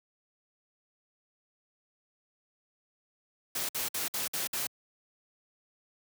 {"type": "noise bursts", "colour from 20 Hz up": "white", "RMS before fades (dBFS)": -33, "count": 6, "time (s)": [3.55, 4.67], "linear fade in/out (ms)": 5, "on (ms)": 140, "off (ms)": 56, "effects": ["high-pass 100 Hz 12 dB/octave"]}